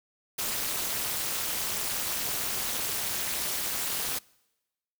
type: noise with amplitude modulation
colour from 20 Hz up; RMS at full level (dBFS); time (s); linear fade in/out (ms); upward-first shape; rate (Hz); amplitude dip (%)
white; -27; 0.38-4.19; 10; sine; 259; 95
effects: noise-tail reverb RT60 1.0 s tail -25 dB re dry